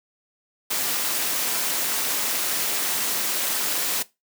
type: noise with amplitude modulation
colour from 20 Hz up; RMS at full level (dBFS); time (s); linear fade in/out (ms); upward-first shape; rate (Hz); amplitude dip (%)
white; -22; 0.7-4.03; 10; sine; 220; 60
effects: noise-tail reverb RT60 0.2 s tail -18 dB re dry + high-pass 200 Hz 12 dB/octave